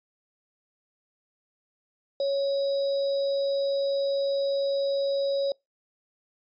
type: tone with sample-and-hold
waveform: sine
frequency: 554.4 Hz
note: C#5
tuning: in tune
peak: -23 dBFS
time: 2.2-5.52 s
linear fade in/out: 2 ms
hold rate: 4410 Hz
effects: noise-tail reverb RT60 0.2 s tail -26 dB re dry + resampled to 16000 Hz